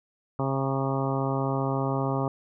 harmonic tone with a mistuned harmonic, 135.1 Hz, C#3, 44 cents flat, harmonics 1 / 2 / 3 / 4 / 5 / 6 / 7 / 8 / 9, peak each -28 / -31 / -33 / -34 / -35 / -36 / -36 / -37 / -38 dBFS, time 0.39-2.28 s, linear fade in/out 2 ms, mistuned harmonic 8, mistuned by +35 cents, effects none

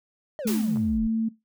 triangle exponential sweep, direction down, 639 to 37.29 Hz, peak -28 dBFS, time 0.39-1.07 s, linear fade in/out 0 ms
sine tone with pitch glide, 217.6 to 224 Hz, A3 to A3, -19 to +31 cents, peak -22 dBFS, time 0.45-1.29 s, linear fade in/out 10 ms, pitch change +50 cents, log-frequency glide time 0.78-1.13 s
white noise with exponential decay, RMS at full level -30 dBFS, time 0.47-0.98 s, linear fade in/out 5 ms, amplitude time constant 110 ms
clicks, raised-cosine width 1 ms, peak -28 dBFS, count 2, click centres 0.76 / 0.771 s
effects noise-tail reverb RT60 0.2 s tail -19 dB re dry

